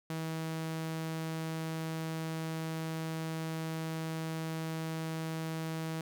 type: tone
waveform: sawtooth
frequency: 160.9 Hz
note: E3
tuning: 42 cents flat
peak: -31 dBFS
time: 0.1-6.01 s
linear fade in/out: 2 ms
effects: none